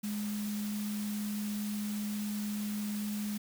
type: tone in noise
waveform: sine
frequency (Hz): 208.6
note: G#3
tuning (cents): +8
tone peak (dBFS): -33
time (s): 0.03-3.38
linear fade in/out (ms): 10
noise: white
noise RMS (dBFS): -45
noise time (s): 0.03-3.38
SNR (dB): +9
effects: none